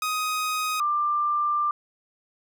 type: tone pair in turn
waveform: sawtooth / sine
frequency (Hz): 1253 / 1187.1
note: D#6 / D6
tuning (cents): +12 / +18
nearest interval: minor second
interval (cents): 94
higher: first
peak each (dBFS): -21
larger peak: neither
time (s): 0.02-0.8 / 0.8-1.71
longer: second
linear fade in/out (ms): 2
effects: none